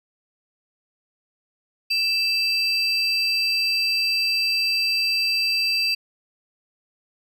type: tone pair together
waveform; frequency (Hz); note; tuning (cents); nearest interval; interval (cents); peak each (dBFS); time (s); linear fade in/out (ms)
triangle; 2644 / 4711; E7 / D8; +5 / +5; minor seventh; 1000; -22 / -20; 1.9-5.95; 10
effects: none